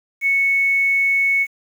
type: tone with quantisation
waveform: sine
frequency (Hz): 2210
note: C#7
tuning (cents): -6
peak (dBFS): -14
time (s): 0.21-1.47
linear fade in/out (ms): 50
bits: 7
effects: none